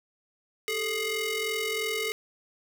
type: ring-modulated tone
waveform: sawtooth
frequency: 839 Hz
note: G#5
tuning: 17 cents sharp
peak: -21 dBFS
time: 0.68-2.12 s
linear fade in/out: 0 ms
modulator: 1280 Hz
effects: 8-bit